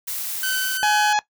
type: noise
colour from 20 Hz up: blue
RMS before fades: -28 dBFS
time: 0.07-0.78 s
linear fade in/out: 10 ms
type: tone with tremolo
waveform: sawtooth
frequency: 1523 Hz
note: F#6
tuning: 50 cents sharp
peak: -18 dBFS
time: 0.43-1.13 s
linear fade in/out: 2 ms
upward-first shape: triangle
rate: 2.4 Hz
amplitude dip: 30%
type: harmonic tone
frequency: 840 Hz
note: G#5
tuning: 19 cents sharp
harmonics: 1 / 2 / 3 / 4 / 5 / 6 / 7 / 8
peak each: -18 / -23 / -29 / -32 / -32 / -38 / -35 / -35 dBFS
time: 0.83-1.19 s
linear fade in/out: 0 ms
effects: noise-tail reverb RT60 0.1 s tail -18 dB re dry